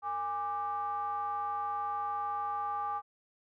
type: ring-modulated tone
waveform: triangle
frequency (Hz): 181.1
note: F#3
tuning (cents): -37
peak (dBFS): -27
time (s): 0.02-3.02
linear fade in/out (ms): 50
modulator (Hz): 1000
effects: none